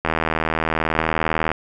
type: click train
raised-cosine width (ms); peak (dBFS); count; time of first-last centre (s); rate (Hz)
0.5; -4; 118; 0.05-1.516; 79.8
effects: none